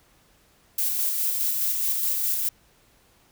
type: noise with tremolo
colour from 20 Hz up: violet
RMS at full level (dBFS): -24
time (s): 0.78-2.49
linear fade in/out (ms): 5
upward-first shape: square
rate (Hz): 4.8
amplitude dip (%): 25
effects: pink hiss -60 dBFS RMS until 3.31 s